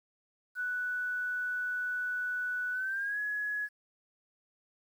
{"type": "tone with pitch glide", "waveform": "sine", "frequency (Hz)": [1483, 1684], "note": ["F#6", "G#6"], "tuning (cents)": [4, 24], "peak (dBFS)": -31, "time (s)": [0.55, 3.69], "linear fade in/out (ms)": 50, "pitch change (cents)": 220, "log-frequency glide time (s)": [2.72, 3.19], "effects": ["10-bit"]}